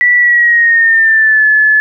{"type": "tone with pitch glide", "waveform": "sine", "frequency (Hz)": [1957, 1723.5], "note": ["B6", "A6"], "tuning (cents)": [-16, -36], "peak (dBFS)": -5, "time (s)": [0.01, 1.8], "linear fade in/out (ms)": 0, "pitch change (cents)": -220, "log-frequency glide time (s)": [0.16, 1.46], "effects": []}